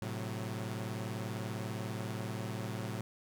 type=chord; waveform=sawtooth; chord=F# diminished; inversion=first; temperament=equal with one note detuned; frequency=110 / 130.13 / 185 Hz; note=A2 / C3 / F#3; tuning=0 / -9 / 0 cents; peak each=-35 / -39 / -39 dBFS; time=0.02-3.01 s; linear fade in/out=0 ms; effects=none